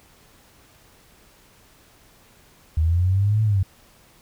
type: linear two-way sweep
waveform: sine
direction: up then down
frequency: 76.6 to 110.3 to 92.5 Hz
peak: -16 dBFS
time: 2.77-3.63 s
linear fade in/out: 5 ms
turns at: 3.43 s
effects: pink hiss -54 dBFS RMS until 4.21 s